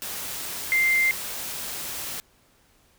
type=tone in noise; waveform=sine; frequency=2093 Hz; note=C7; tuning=in tune; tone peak=-18 dBFS; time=0.72-1.11 s; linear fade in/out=0 ms; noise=white; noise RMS=-33 dBFS; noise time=0.02-2.2 s; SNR=+12 dB; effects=pink hiss -61 dBFS RMS until 2.98 s